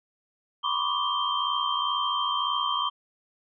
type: tone cluster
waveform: sine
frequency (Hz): 981 / 1044 / 1138 / 1200 / 3153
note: B5 / C6 / C#6 / D6 / G7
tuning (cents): -12 / -4 / +45 / +37 / +9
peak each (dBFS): -33 / -32 / -29 / -33 / -29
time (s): 0.63-2.9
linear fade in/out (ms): 20
effects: none